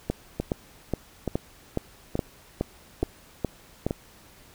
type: two click trains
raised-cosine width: 2 ms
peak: -11 / -13 dBFS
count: 10 / 5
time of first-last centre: 0.1-3.866 / 0.4-3.909 s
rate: 2.39 / 1.14 Hz
effects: pink hiss -53 dBFS RMS until 4.54 s